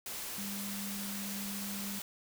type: tone in noise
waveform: sine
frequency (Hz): 200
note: G3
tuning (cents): +35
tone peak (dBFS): -40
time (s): 0.38-1.99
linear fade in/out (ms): 2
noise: white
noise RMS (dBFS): -41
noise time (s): 0.06-2.02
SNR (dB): -2
effects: none